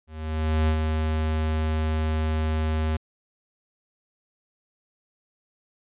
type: tone with ADSR envelope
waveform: square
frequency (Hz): 78.4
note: D#2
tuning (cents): +14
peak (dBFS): -19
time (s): 0.07-2.97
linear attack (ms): 610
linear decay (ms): 80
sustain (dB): -4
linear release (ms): 9
effects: resampled to 8000 Hz